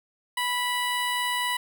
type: tone with notch filter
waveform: 15% pulse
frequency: 984 Hz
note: B5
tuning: 7 cents flat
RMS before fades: -27 dBFS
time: 0.37-1.57 s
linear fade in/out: 5 ms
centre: 5500 Hz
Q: 1.9
effects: none